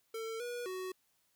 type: tone with pitch steps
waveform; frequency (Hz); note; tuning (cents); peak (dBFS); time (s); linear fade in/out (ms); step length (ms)
square; 448.8 / 483.5 / 372.1; A4 / B4 / F#4; +34 / -37 / +10; -39; 0.14-0.92; 5; 260
effects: white hiss -75 dBFS RMS until 1.35 s